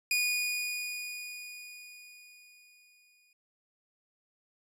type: tone with exponential decay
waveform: sawtooth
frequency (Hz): 2458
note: D#7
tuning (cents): -22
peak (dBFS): -22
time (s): 0.11-3.33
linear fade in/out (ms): 2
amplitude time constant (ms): 700
effects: resampled to 32000 Hz